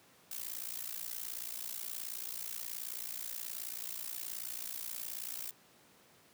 blue noise with amplitude modulation, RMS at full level -38 dBFS, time 0.31-5.51 s, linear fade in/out 5 ms, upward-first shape sine, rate 58.7 Hz, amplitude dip 90%, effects pink hiss -63 dBFS RMS until 6.33 s + high-pass 150 Hz 12 dB/octave

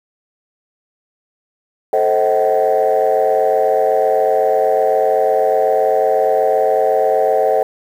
sine chord, A diminished seventh, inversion none, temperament just, 440 / 528 / 633.6 / 760.3 Hz, A4 / C5 / Eb5 / Gb5, 0 / +16 / +31 / +47 cents, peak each -16 dBFS, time 1.93-7.63 s, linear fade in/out 2 ms, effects tanh soft clip ceiling -5 dBFS + 7-bit

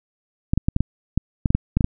clicks, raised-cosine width 5 ms, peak -5 dBFS, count 12, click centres 0.535 / 0.576 / 0.685 / 0.764 / 0.806 / 1.176 / 1.458 / 1.505 / 1.55 / 1.77 / 1.808 / 1.844 s, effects none

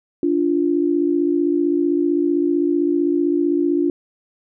sine tone pair together, 291 / 346.6 Hz, D4 / F4, -16 / -13 cents, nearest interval minor third, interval 303 cents, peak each -18 dBFS, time 0.23-3.9 s, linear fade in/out 2 ms, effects none

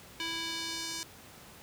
square tone with band-pass filter sweep, 329.6 Hz, E4, in tune, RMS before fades -37 dBFS, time 0.2-1.03 s, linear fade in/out 0 ms, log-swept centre 3200 to 6000 Hz, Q 1.5, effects pink hiss -52 dBFS RMS until 1.62 s + high-pass 60 Hz 12 dB/octave

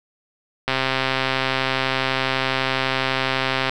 click train, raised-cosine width 0.3 ms, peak -4 dBFS, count 399, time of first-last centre 0.68-3.695 s, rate 132 Hz, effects none

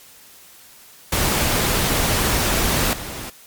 pink noise with level steps, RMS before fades -19 / -31 dBFS, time 1.12-3.3 s, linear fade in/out 5 ms, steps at 2.93 s, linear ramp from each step 2 ms, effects white hiss -46 dBFS RMS until 3.46 s + MP3 96 kbps

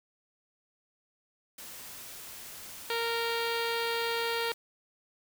white noise, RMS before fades -45 dBFS, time 1.58-4.54 s, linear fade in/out 5 ms
harmonic tone, 463.6 Hz, A#4, 10 cents flat, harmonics 1 / 2 / 3 / 4 / 5 / 6 / 7 / 8 / 9 / 10, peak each -33 / -36 / -38 / -39 / -40 / -41 / -41 / -42 / -43 / -43 dBFS, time 2.9-4.52 s, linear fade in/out 2 ms
effects none

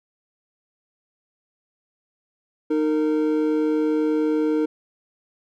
triangle tone pair together, 308.3 / 460 Hz, D#4 / A#4, -16 / -23 cents, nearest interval perfect fifth, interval 693 cents, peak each -18 / -21 dBFS, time 2.7-4.66 s, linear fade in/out 10 ms, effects none

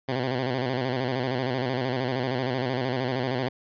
10% pulse tone with vibrato, 128 Hz, C3, 38 cents flat, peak -17 dBFS, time 0.08-3.49 s, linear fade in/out 10 ms, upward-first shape square, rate 13 Hz, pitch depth 71 cents each way, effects resampled to 11025 Hz

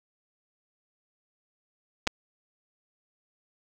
clicks, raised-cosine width 0.2 ms, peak -12 / -6 dBFS, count 2, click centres 2.07 / 2.074 s, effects none

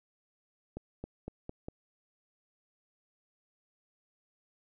accelerating click train, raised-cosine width 2 ms, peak -26 dBFS, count 5, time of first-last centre 0.77-1.685 s, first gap 270 ms, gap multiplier 0.89, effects none

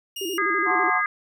sawtooth tone, 2842 Hz, F7, 30 cents sharp, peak -27 dBFS, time 0.16-0.38 s, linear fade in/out 5 ms
sine tone with vibrato, 360.9 Hz, F#4, 43 cents flat, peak -27 dBFS, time 0.21-0.9 s, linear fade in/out 5 ms, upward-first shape square, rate 12 Hz, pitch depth 130 cents each way
harmonic tone, 410 Hz, G#4, 22 cents flat, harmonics 3 / 4 / 5, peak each -24 / -25 / -26 dBFS, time 0.38-1.06 s, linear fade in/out 2 ms
sine chord, D dominant seventh, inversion first, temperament just, 734.2 / 881 / 1057.2 / 1174.7 Hz, F#5 / A5 / C6 / D6, -14 / +2 / +18 / 0 cents, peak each -26 / -30 / -27 / -31 dBFS, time 0.65-1.02 s, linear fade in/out 50 ms
effects none

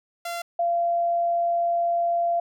sawtooth / sine tone pair in turn, 687 / 687 Hz, F5 / F5, -29 / -29 cents, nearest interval unison, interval 0 cents, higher neither, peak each -25 / -20 dBFS, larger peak second, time 0.25-0.42 / 0.59-2.4 s, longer second, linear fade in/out 5 ms, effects none

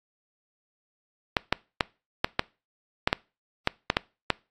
clicks, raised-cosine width 0.3 ms, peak -4 dBFS, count 11, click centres 1.368 / 1.526 / 1.808 / 2.245 / 2.394 / 3.075 / 3.129 / 3.674 / 3.901 / 3.969 / 4.303 s, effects noise-tail reverb RT60 0.3 s tail -24 dB re dry + AAC 32 kbps

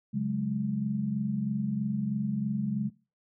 sine chord, C# suspended fourth, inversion none, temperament just, 138.59 / 184.79 / 207.9 Hz, C#3 / F#3 / G#3, 0 / -2 / +2 cents, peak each -33 / -34 / -29 dBFS, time 0.13-2.9 s, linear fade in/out 20 ms, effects noise-tail reverb RT60 0.3 s tail -19 dB re dry

